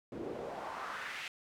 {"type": "noise with band-pass filter sweep", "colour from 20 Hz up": "pink", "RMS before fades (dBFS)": -42, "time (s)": [0.12, 1.28], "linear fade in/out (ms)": 2, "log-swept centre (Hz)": [300, 2600], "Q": 2.3, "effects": []}